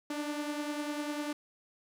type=beating tone pair; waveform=sawtooth; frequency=293.7 / 303.7 Hz; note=D4 / D#4; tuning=0 / -42 cents; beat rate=10 Hz; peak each=-31 / -37 dBFS; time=0.1-1.33 s; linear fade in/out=5 ms; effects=low-pass 11000 Hz 12 dB/octave + 10-bit